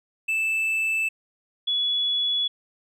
triangle / sine tone pair in turn, 2637 / 3397 Hz, E7 / G#7, 0 / +38 cents, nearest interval major third, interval 438 cents, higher second, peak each -20 / -21 dBFS, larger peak first, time 0.28-1.09 / 1.67-2.48 s, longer neither, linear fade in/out 10 ms, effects none

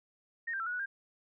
sine tone with pitch steps, 1849 / 1581 / 1340 / 1456 / 1474 / 1599 Hz, A#6 / G6 / E6 / F#6 / F#6 / G6, -15 / +14 / +28 / -28 / -7 / +34 cents, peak -33 dBFS, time 0.47-0.86 s, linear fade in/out 10 ms, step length 65 ms, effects none

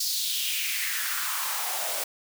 white noise with high-pass filter sweep, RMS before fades -29 dBFS, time 0-2.04 s, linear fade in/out 5 ms, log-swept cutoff 4900 to 530 Hz, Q 3.3, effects none

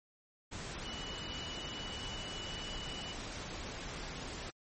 sine tone in noise, 2950 Hz, F#7, 6 cents flat, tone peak -44 dBFS, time 0.84-3.14 s, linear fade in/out 20 ms, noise pink, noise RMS -43 dBFS, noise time 0.51-4.51 s, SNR -4 dB, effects MP3 32 kbps

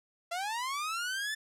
sawtooth linear sweep, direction up, 666 to 1770 Hz, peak -29 dBFS, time 0.31-1.35 s, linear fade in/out 10 ms, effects low-pass 11000 Hz 12 dB/octave

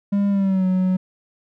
triangle tone with pitch glide, 201 to 185.39 Hz, G3 to F#3, +44 to +4 cents, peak -14 dBFS, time 0.12-0.97 s, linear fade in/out 10 ms, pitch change -140 cents, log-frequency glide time 0.29-0.66 s, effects none

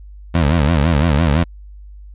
20% pulse tone with vibrato, 77.78 Hz, D#2, in tune, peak -7 dBFS, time 0.34-1.44 s, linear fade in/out 10 ms, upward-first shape sine, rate 5.9 Hz, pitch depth 190 cents each way, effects added 50 Hz sine -34 dBFS peak until 2.14 s + resampled to 8000 Hz

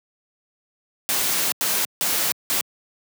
white noise bursts at uneven times, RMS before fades -22 dBFS, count 4, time 1.09-1.52 / 1.61-1.85 / 2.01-2.32 / 2.5-2.61 s, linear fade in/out 0 ms, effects high-pass 150 Hz 12 dB/octave

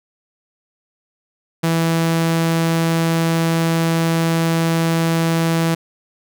sawtooth tone, 164.81 Hz, E3, in tune, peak -11 dBFS, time 1.63-5.75 s, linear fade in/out 10 ms, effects none

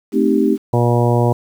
sine chord, A half-diminished seventh, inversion none, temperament equal, 220 / 261.6 / 311.1 / 392 Hz, A3 / C4 / Eb4 / G4, 0 / 0 / 0 / 0 cents, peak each -17 dBFS, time 0.12-0.58 s, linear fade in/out 50 ms
harmonic tone, 120 Hz, B2, 49 cents flat, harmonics 1 / 2 / 3 / 4 / 5 / 6 / 7 / 8, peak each -14 / -21 / -20 / -20 / -22 / -24 / -26 / -24 dBFS, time 0.73-1.33 s, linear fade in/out 5 ms
effects 7-bit

